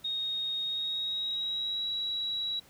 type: tone with pitch glide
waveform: sine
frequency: 3729 to 3890 Hz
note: A#7 to B7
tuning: 0 to -27 cents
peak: -30 dBFS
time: 0.04-2.6 s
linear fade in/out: 10 ms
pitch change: +73 cents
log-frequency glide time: 0.64-1.87 s
effects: pink hiss -58 dBFS RMS until 2.69 s + high-pass 60 Hz 12 dB/octave